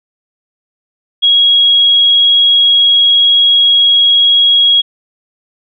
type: tone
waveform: sine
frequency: 3307 Hz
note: G#7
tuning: 8 cents flat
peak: -5 dBFS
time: 1.22-4.82 s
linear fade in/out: 20 ms
effects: none